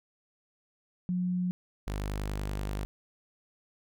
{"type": "tone pair in turn", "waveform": ["sine", "sawtooth"], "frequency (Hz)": [180.3, 50.45], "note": ["F#3", "G#1"], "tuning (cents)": [-45, -49], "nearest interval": "octave + minor seventh", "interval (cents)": 2204, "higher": "first", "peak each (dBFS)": [-27, -28], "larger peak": "first", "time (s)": [[1.09, 1.51], [1.87, 2.85]], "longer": "second", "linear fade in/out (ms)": 0, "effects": []}